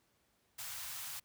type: band-stop noise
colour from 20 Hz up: white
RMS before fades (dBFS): -44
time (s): 0.58-1.2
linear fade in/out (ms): 10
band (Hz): 140 to 740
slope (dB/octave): 24
effects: pink hiss -75 dBFS RMS until 1.24 s + high-pass 60 Hz 12 dB/octave